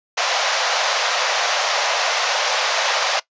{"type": "band-pass noise", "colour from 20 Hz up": "pink", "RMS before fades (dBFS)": -20, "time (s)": [0.17, 3.2], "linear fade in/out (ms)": 10, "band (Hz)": [540, 6500], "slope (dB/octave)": 48, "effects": ["noise-tail reverb RT60 0.1 s tail -19 dB re dry", "resampled to 16000 Hz"]}